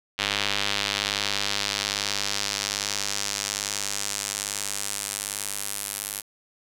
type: tone with band-pass filter sweep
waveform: square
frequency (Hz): 50.6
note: G#1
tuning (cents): -44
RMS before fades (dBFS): -29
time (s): 0.18-6.22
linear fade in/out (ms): 20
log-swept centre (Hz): 3300 to 11000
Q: 1.5
effects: none